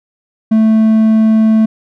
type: tone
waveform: triangle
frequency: 220 Hz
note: A3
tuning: in tune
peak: -4 dBFS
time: 0.51-1.66 s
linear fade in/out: 10 ms
effects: none